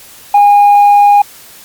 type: tone with tanh clipping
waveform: triangle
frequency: 817 Hz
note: G#5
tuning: 29 cents flat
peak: -3 dBFS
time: 0.34-1.22 s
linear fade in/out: 5 ms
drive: 6 dB
effects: white hiss -36 dBFS RMS until 1.64 s + Opus 48 kbps